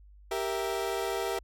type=chord; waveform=30% pulse; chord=E diminished; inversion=first; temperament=equal; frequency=392 / 466.2 / 659.3 Hz; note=G4 / Bb4 / E5; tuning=0 / 0 / 0 cents; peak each=-30 / -32 / -33 dBFS; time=0.31-1.39 s; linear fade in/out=5 ms; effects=added 50 Hz sine -51 dBFS peak until 1.43 s + AAC 64 kbps